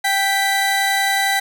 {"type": "tone pair together", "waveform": "30% pulse", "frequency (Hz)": [784, 1975.5], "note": ["G5", "B6"], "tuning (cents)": [0, 0], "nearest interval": "octave + major third", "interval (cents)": 1600, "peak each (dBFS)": -16, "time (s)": [0.04, 1.4], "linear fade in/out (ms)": 10, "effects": []}